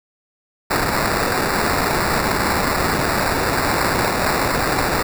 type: noise with sample-and-hold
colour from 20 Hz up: blue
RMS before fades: -19 dBFS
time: 0.7-5.03 s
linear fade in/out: 10 ms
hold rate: 3150 Hz
effects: none